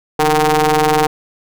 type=ring-modulated tone; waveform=sawtooth; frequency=155.56 Hz; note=D#3; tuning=in tune; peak=-4 dBFS; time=0.19-1.07 s; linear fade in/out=5 ms; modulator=612 Hz; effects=none